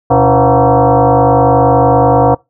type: tone with frequency modulation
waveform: sine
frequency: 127.2 Hz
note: C3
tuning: 48 cents flat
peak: -5 dBFS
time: 0.1-2.35 s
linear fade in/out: 10 ms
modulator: 204 Hz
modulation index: 4.2
effects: noise-tail reverb RT60 0.2 s tail -24 dB re dry